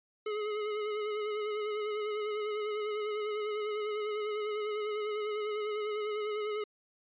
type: tone with vibrato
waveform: square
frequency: 422.5 Hz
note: G#4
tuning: 30 cents sharp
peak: -33 dBFS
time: 0.26-6.64 s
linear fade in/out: 5 ms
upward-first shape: sine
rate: 10 Hz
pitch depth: 35 cents each way
effects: resampled to 8000 Hz